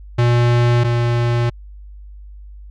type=tone pair in turn; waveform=square; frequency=120 / 119.1 Hz; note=B2 / A#2; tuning=-49 / +38 cents; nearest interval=unison; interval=13 cents; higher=first; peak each=-12 / -15 dBFS; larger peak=first; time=0.18-0.84 / 0.84-1.5 s; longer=neither; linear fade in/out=10 ms; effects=added 50 Hz sine -34 dBFS peak until 2.7 s + low-pass 4000 Hz 12 dB/octave